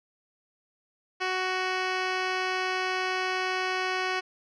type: tone with low-pass filter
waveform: 10% pulse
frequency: 371.6 Hz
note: F#4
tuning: 7 cents sharp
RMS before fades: -29 dBFS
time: 1.2-4.21 s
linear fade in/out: 20 ms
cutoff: 3800 Hz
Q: 2.4
effects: none